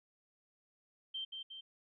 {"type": "tone with echo", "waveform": "sine", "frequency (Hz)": 3136, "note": "G7", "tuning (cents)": 0, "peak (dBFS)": -38, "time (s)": [1.14, 1.25], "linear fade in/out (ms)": 10, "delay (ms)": 180, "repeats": 2, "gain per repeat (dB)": -4, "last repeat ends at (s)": 1.61, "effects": []}